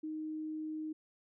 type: tone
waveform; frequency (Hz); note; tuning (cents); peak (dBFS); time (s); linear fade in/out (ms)
sine; 311.1; D#4; 0; -37; 0.03-0.93; 10
effects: none

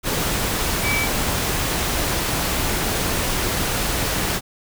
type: tone in noise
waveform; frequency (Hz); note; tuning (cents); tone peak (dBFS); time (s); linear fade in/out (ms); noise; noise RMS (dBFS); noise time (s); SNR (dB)
sine; 2300; D7; -37; -21; 0.82-1.08; 50; pink; -22; 0.03-4.41; -2
effects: none

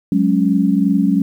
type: chord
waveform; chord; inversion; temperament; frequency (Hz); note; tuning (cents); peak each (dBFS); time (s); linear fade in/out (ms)
sine; F# suspended second; none; equal; 185 / 207.7 / 277.2; F#3 / G#3 / C#4; 0 / 0 / 0; -16; 0.12-1.22; 2
effects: 8-bit

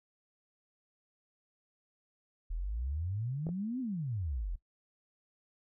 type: exponential two-way sweep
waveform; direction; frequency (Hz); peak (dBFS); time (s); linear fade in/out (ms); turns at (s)
sine; up then down; 38.27 to 267.1 to 38.27; -33; 2.5-4.56; 10; 3.8
type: clicks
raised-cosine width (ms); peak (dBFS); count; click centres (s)
2; -28; 2; 3.468 / 3.49
effects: noise-tail reverb RT60 0.1 s tail -18 dB re dry

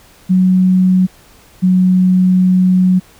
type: tone pair in turn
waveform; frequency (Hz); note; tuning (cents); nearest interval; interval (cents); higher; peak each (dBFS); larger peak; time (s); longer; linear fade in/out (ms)
sine; 185 / 184.08; F#3 / F#3; 0 / -9; unison; 9; first; -7; neither; 0.29-1.07 / 1.62-3; second; 20
effects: pink hiss -45 dBFS RMS until 3.19 s

